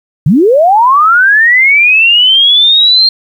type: linear sweep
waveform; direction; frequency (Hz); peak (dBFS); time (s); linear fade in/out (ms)
sine; up; 123.6 to 4221; -3; 0.26-3.09; 5
effects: 7-bit